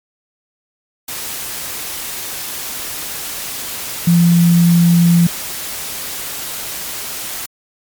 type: tone in noise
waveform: sine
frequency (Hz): 171.3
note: F3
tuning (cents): -33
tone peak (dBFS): -7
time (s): 4.07-5.27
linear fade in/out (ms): 5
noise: white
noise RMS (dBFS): -25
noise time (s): 1.08-7.46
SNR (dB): +15
effects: MP3 96 kbps